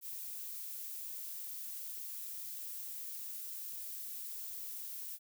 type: noise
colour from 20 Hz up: violet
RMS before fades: -44 dBFS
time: 0.01-5.19 s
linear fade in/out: 50 ms
effects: none